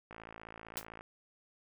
click train, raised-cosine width 0.5 ms, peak -32 dBFS, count 51, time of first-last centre 0.11-1.009 s, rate 55.6 Hz
white noise with exponential decay, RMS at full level -33 dBFS, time 0.77-0.85 s, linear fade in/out 0 ms, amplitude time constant 16 ms
effects none

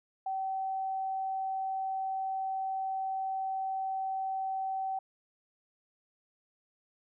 sine tone, 767 Hz, G5, 38 cents flat, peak -31 dBFS, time 0.26-4.99 s, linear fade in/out 5 ms, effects none

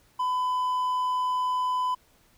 triangle tone, 1005 Hz, B5, 30 cents sharp, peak -22 dBFS, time 0.19-1.95 s, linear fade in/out 10 ms, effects pink hiss -62 dBFS RMS until 2.37 s

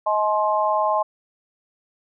sine tone cluster, 631 / 852 / 1054 Hz, D#5 / G#5 / C6, +24 / +44 / +12 cents, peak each -22 dBFS, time 0.06-1.03 s, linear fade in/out 10 ms, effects none

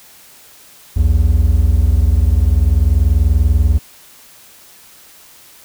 triangle tone pair together, 61.1 / 81.48 Hz, B1 / E2, -18 / -20 cents, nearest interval perfect fourth, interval 498 cents, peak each -10 dBFS, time 0.96-3.79 s, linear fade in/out 10 ms, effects white hiss -43 dBFS RMS until 5.64 s

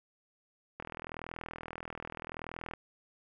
click train, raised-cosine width 0.5 ms, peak -25 dBFS, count 80, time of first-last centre 0.8-2.736 s, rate 40.8 Hz, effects none

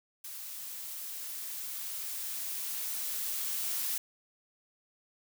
blue noise with level ramp, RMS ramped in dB -43 to -33 dBFS, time 0.24-3.98 s, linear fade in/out 5 ms, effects none

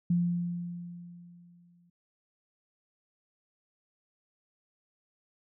sine tone with exponential decay, 173.9 Hz, F3, 7 cents flat, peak -22 dBFS, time 0.1-1.9 s, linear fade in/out 5 ms, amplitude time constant 390 ms, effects none

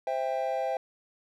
triangle chord, C major, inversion none, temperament equal with one note detuned, 523.3 / 659.3 / 794.5 Hz, C5 / E5 / G5, 0 / 0 / +23 cents, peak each -30 dBFS, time 0.07-0.77 s, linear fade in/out 2 ms, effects none

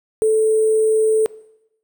sine tone with sample-and-hold, 437.8 Hz, A4, 9 cents flat, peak -12 dBFS, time 0.22-1.26 s, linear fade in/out 0 ms, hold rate 8820 Hz, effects noise-tail reverb RT60 0.8 s tail -20 dB re dry

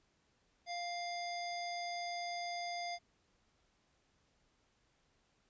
harmonic tone with a mistuned harmonic, 699 Hz, F5, 1 cent sharp, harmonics 1 / 3 / 5 / 7 / 9, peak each -40 / -46 / -52 / -47 / -55 dBFS, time 0.66-2.99 s, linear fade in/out 50 ms, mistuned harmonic 9, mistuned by +20 cents, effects pink hiss -75 dBFS RMS until 5.49 s + resampled to 16000 Hz

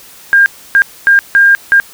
sine tone bursts at uneven times, 1606 Hz, G6, 41 cents sharp, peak -3 dBFS, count 5, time 0.33-0.46 / 0.75-0.82 / 1.07-1.19 / 1.35-1.55 / 1.72-1.8 s, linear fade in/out 0 ms, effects white hiss -37 dBFS RMS until 1.93 s

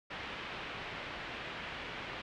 white low-pass noise, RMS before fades -43 dBFS, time 0.1-2.22 s, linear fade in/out 10 ms, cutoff 3000 Hz, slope 24 dB/octave, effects none

